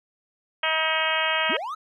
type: harmonic tone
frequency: 317.9 Hz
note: D#4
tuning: 37 cents sharp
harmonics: 2 / 3 / 4 / 5 / 6 / 7 / 8 / 9 / 10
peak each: -30 / -30 / -30 / -30 / -30 / -30 / -30 / -30 / -30 dBFS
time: 0.63-1.57 s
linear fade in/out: 5 ms
type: linear sweep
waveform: triangle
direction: up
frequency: 175.5 to 1328 Hz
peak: -27 dBFS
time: 1.49-1.75 s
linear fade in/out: 10 ms
effects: none